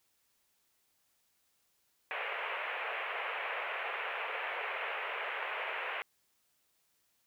white band-pass noise, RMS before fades -38 dBFS, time 2.11-6.02 s, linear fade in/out 0 ms, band 440 to 2700 Hz, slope 48 dB/octave, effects white hiss -75 dBFS RMS until 7.26 s

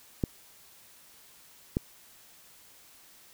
clicks, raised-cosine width 3 ms, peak -13 dBFS, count 2, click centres 0.238 / 1.769 s, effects white hiss -56 dBFS RMS until 3.33 s

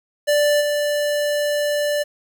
square tone with level steps, 587.3 Hz, D5, in tune, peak -15 / -19 dBFS, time 0.27-2.04 s, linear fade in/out 20 ms, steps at 0.6 s, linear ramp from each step 20 ms, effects 8-bit

